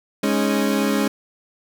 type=chord; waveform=30% pulse; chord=Ab suspended fourth; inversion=none; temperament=equal with one note detuned; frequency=207.7 / 275.4 / 311.1 Hz; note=Ab3 / Db4 / Eb4; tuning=0 / -11 / 0 cents; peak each=-18 / -19 / -24 dBFS; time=0.23-1.08 s; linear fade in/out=5 ms; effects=none